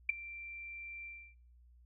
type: tone with ADSR envelope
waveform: sine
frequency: 2355 Hz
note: D7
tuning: 4 cents sharp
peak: -23 dBFS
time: 0.09-1.35 s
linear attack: 5 ms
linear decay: 10 ms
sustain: -21 dB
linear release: 300 ms
effects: noise-tail reverb RT60 0.5 s tail -25 dB re dry + added 60 Hz sine -59 dBFS peak until 1.85 s